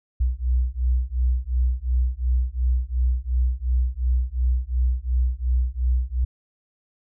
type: beating tone pair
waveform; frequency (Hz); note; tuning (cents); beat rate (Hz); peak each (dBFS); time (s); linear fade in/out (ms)
sine; 60.8 / 63.6; B1 / C2; -26 / -48; 2.8; -22; 0.2-6.25; 10
effects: none